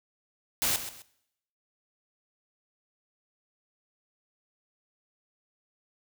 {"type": "noise with echo", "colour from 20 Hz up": "white", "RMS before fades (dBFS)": -27, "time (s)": [0.62, 0.76], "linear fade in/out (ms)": 0, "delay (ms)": 130, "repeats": 2, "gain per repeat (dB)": -11, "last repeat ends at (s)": 1.02, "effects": ["noise-tail reverb RT60 0.8 s tail -20 dB re dry"]}